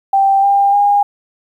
sine tone with pitch steps, 784 / 798.6 / 813.5 Hz, G5 / G5 / G#5, 0 / +32 / -36 cents, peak -8 dBFS, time 0.13-1.03 s, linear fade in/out 5 ms, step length 300 ms, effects 8-bit

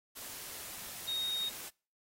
sine tone in noise, 3729 Hz, A#7, in tune, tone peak -32 dBFS, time 1.07-1.5 s, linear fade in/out 20 ms, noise white, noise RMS -45 dBFS, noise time 0.15-1.7 s, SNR +10 dB, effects noise-tail reverb RT60 0.4 s tail -26 dB re dry + AAC 48 kbps

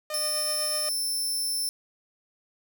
sawtooth tone with tremolo, 609 Hz, D#5, 37 cents flat, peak -27 dBFS, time 0.1-0.89 s, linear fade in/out 2 ms, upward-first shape triangle, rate 8 Hz, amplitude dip 45%
20% pulse tone, 5330 Hz, E8, 18 cents sharp, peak -21 dBFS, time 0.14-1.69 s, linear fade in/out 0 ms
effects none

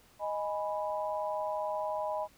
sine chord, G# minor, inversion second, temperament equal, 622.3 / 830.6 / 987.8 Hz, D#5 / G#5 / B5, 0 / 0 / 0 cents, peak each -34 / -37 / -37 dBFS, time 0.19-2.28 s, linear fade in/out 50 ms, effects pink hiss -62 dBFS RMS until 2.37 s

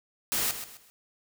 white noise with echo, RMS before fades -28 dBFS, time 0.32-0.51 s, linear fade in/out 0 ms, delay 130 ms, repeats 3, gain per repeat -10 dB, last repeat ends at 0.9 s, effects none

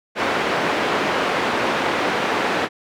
pink band-pass noise, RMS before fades -21 dBFS, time 0.15-2.69 s, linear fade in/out 50 ms, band 320 to 2400 Hz, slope 12 dB/octave, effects none

